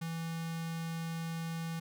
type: tone with notch filter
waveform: square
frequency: 164.81 Hz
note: E3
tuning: in tune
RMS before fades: -38 dBFS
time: 0.01-1.8 s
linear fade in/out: 10 ms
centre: 410 Hz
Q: 0.85
effects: none